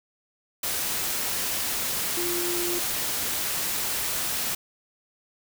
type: tone in noise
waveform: sine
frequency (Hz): 349.2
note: F4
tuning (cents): 0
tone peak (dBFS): -29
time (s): 2.17-2.79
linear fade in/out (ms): 5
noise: white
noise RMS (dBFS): -28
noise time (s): 0.63-4.55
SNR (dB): -4
effects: none